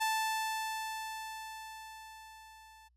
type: tone with level ramp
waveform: sawtooth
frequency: 880 Hz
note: A5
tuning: in tune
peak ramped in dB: -25 to -52 dBFS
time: 0-2.89 s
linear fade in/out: 20 ms
effects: added 60 Hz sine -67 dBFS peak until 2.96 s + resampled to 32000 Hz